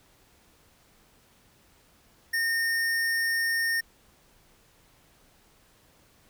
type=tone; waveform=square; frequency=1831 Hz; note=A#6; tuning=32 cents flat; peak=-25 dBFS; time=2.33-3.81 s; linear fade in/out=10 ms; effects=pink hiss -61 dBFS RMS until 6.29 s